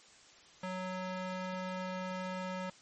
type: tone with band-pass filter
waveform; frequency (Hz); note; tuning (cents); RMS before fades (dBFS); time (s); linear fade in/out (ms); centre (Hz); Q
square; 185; F#3; 0; -39; 0.63-2.7; 5; 1100; 0.52
effects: white hiss -59 dBFS RMS until 2.81 s + MP3 32 kbps